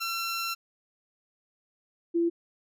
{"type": "tone pair in turn", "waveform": ["15% pulse", "sine"], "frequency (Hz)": [1355, 338.8], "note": ["E6", "E4"], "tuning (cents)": [47, 48], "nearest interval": "2 octaves", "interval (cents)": 2399, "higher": "first", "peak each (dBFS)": [-23, -22], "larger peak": "second", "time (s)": [[0, 0.55], [2.14, 2.3]], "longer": "first", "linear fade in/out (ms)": 20, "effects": []}